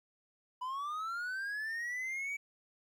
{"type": "linear sweep", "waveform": "triangle", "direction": "up", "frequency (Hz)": [986, 2291], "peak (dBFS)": -34, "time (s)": [0.61, 2.37], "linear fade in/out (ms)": 10, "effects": ["12-bit"]}